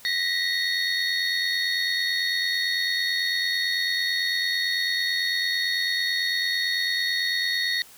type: tone cluster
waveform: triangle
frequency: 1873 / 1962 / 3716 / 4369 Hz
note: A#6 / B6 / A#7 / C#8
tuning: +8 / -12 / -6 / -26 cents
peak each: -27 dBFS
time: 0.05-7.82 s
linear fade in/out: 0 ms
effects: white hiss -49 dBFS RMS until 7.97 s